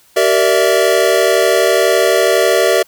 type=chord; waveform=square; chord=E half-diminished seventh; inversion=first; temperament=equal with one note detuned; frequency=384.2 / 466.2 / 587.3 / 659.3 Hz; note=G4 / Bb4 / D5 / E5; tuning=-35 / 0 / 0 / 0 cents; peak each=-16 dBFS; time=0.16-2.83 s; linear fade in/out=10 ms; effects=white hiss -50 dBFS RMS until 2.87 s